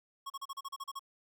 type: tone bursts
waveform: square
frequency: 1097 Hz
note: C#6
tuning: 18 cents flat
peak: -39 dBFS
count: 10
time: 0.26-0.994 s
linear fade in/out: 10 ms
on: 41 ms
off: 36 ms
effects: none